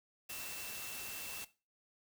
sine tone in noise, 2680 Hz, E7, 28 cents sharp, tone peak -49 dBFS, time 0.29-1.45 s, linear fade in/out 10 ms, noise white, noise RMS -45 dBFS, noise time 0.29-1.45 s, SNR -7 dB, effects noise-tail reverb RT60 0.3 s tail -17 dB re dry

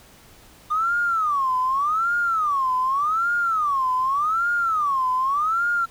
triangle tone with vibrato, 1200 Hz, D6, 37 cents sharp, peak -15 dBFS, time 0.7-5.86 s, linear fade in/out 20 ms, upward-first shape sine, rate 0.85 Hz, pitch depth 290 cents each way, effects tanh soft clip ceiling -17 dBFS + pink hiss -50 dBFS RMS until 5.9 s

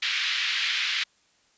white band-pass noise, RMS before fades -27 dBFS, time 0.02-1.04 s, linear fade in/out 10 ms, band 1700 to 3900 Hz, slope 24 dB/octave, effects white hiss -64 dBFS RMS until 1.57 s + resampled to 16000 Hz

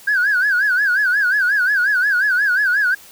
sine tone with vibrato, 1568 Hz, G6, in tune, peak -12 dBFS, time 0.07-2.95 s, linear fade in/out 10 ms, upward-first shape sine, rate 5.6 Hz, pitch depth 150 cents each way, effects tanh soft clip ceiling -10 dBFS + white hiss -43 dBFS RMS until 3.11 s

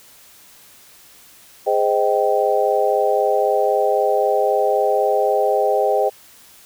sine chord, Ab major seventh, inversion none, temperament just, 415.3 / 519.1 / 623 / 778.7 Hz, Ab4 / C5 / Eb5 / G5, 0 / -14 / +2 / -12 cents, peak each -20 dBFS, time 1.66-6.1 s, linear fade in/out 20 ms, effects white hiss -47 dBFS RMS until 6.65 s

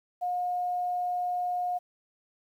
sine tone, 717 Hz, F5, 45 cents sharp, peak -27 dBFS, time 0.21-1.79 s, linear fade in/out 20 ms, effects 10-bit

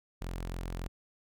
sawtooth tone, 43.65 Hz, F1, in tune, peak -32 dBFS, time 0.21-0.88 s, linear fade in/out 10 ms, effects none

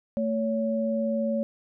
sine tone pair together, 223.2 / 562.4 Hz, A3 / C#5, +25 / +25 cents, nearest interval octave + major third, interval 1600 cents, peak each -26 / -27 dBFS, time 0.17-1.43 s, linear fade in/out 0 ms, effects none

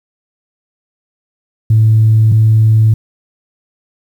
sine tone pair in turn, 110 / 110 Hz, A2 / A2, 0 / 0 cents, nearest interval unison, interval 0 cents, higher neither, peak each -4 dBFS, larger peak neither, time 1.7-2.32 / 2.32-2.94 s, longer neither, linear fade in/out 5 ms, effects tanh soft clip ceiling -1 dBFS + 7-bit

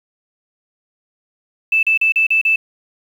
sine tone bursts, 2637 Hz, E7, in tune, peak -11 dBFS, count 6, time 1.72-2.56 s, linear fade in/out 5 ms, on 110 ms, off 36 ms, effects 7-bit

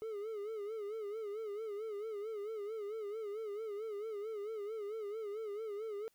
triangle tone with vibrato, 425.1 Hz, G#4, 40 cents sharp, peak -37 dBFS, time 0.02-6.08 s, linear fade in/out 0 ms, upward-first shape sine, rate 4.5 Hz, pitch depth 100 cents each way, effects white hiss -75 dBFS RMS until 6.14 s

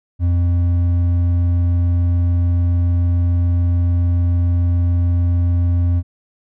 triangle tone with hard clipping, 87.31 Hz, F2, in tune, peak -14 dBFS, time 0.19-6.03 s, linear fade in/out 50 ms, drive 8 dB, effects none

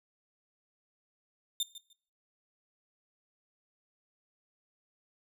sawtooth tone with echo, 3613 Hz, A7, 45 cents sharp, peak -26 dBFS, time 1.6-1.63 s, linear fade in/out 2 ms, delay 150 ms, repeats 2, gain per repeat -15 dB, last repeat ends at 1.93 s, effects noise-tail reverb RT60 0.5 s tail -19 dB re dry

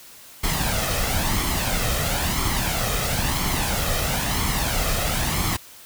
pink noise with flanger, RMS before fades -23 dBFS, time 0.43-5.57 s, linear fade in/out 10 ms, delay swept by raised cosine 0.93 to 1.6 ms, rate 1 Hz, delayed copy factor +0.55, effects white hiss -45 dBFS RMS until 5.85 s

